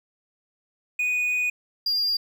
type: tone pair in turn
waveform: triangle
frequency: 2476 / 4803 Hz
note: D#7 / D8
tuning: -9 / +38 cents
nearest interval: major seventh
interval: 1147 cents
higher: second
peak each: -20 dBFS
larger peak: neither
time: 0.99-1.5 / 1.86-2.17 s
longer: first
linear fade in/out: 5 ms
effects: 10-bit